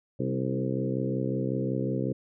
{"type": "harmonic tone with a mistuned harmonic", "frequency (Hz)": 65.41, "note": "C2", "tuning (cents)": 0, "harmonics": [2, 3, 4, 5, 6, 7, 8], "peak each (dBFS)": [-31, -33, -34, -35, -36, -36, -37], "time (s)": [0.19, 2.13], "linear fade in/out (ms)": 10, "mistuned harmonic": 4, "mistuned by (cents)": 25, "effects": []}